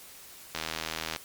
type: click train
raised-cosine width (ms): 0.2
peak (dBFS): -14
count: 50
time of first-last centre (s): 0.55-1.162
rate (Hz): 80.1
effects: white hiss -49 dBFS RMS until 1.24 s + MP3 96 kbps